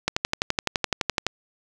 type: click train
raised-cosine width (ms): 0.2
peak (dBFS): -4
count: 15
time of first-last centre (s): 0.08-1.266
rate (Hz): 11.8
effects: none